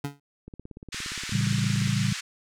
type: tone with exponential decay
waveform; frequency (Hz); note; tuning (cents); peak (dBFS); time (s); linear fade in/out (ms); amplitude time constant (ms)
25% pulse; 142.2; C#3; +45; -22; 0.04-0.2; 5; 33
type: click train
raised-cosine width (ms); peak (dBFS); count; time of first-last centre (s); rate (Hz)
3; -28; 25; 0.48-1.875; 17.2
type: band-pass noise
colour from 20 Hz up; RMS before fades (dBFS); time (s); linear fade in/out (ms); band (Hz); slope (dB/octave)
pink; -35; 0.92-2.21; 10; 1500 to 7900; 24
type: chord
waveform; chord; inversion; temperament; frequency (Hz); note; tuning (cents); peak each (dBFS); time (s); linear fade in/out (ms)
sine; A dominant seventh; none; equal with one note detuned; 112.7 / 138.59 / 164.81 / 196; A2 / C#3 / E3 / G3; +42 / 0 / 0 / 0; -27 / -27 / -32 / -28; 1.32-2.13; 5
effects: none